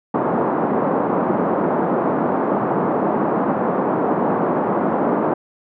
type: band-pass noise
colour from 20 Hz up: pink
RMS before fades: -19 dBFS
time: 0.14-5.34 s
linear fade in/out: 5 ms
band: 190 to 1100 Hz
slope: 24 dB/octave
effects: none